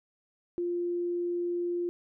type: tone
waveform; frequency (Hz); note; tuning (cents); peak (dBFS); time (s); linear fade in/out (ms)
sine; 349.2; F4; 0; -28; 0.58-1.89; 0
effects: none